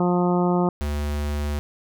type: harmonic tone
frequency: 177.6 Hz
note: F3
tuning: 29 cents sharp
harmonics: 1 / 2 / 3 / 4 / 5 / 6 / 7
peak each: -20 / -23 / -29 / -28 / -29 / -34 / -33 dBFS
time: 0-0.69 s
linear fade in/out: 2 ms
type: tone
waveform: square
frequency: 73.4 Hz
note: D2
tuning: in tune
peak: -24 dBFS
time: 0.81-1.59 s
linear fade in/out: 0 ms
effects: none